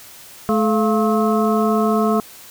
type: harmonic tone with a mistuned harmonic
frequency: 215.5 Hz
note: A3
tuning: 36 cents flat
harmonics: 1 / 2 / 3 / 5 / 6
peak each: -17 / -20 / -22 / -24 / -25 dBFS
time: 0.49-2.2 s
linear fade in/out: 0 ms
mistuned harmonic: 3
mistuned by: +110 cents
effects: white hiss -41 dBFS RMS until 2.5 s